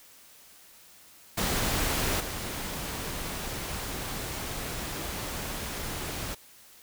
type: noise with level steps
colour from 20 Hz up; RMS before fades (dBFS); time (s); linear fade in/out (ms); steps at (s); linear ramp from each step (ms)
pink; -28 / -35; 1.37-6.35; 10; 2.2; 5
effects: white hiss -54 dBFS RMS until 6.82 s